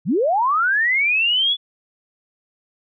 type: linear sweep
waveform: sine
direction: up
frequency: 124.4 to 3461 Hz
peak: -15 dBFS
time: 0.05-1.57 s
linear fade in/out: 50 ms
effects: none